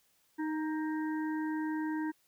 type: harmonic tone with a mistuned harmonic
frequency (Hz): 311.1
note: D#4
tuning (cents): 0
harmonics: 1 / 3 / 5 / 6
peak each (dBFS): -32 / -42 / -46 / -48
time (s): 0.38-2.12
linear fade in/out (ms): 20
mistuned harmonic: 5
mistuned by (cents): +30
effects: white hiss -71 dBFS RMS until 2.27 s